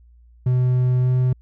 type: tone with pitch glide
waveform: triangle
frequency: 126 to 127.1 Hz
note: B2 to C3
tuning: +35 to -50 cents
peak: -13 dBFS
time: 0.46-1.33 s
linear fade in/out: 5 ms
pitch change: +15 cents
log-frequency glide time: 1.01-1.1 s
effects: added 59 Hz sine -47 dBFS peak until 1.41 s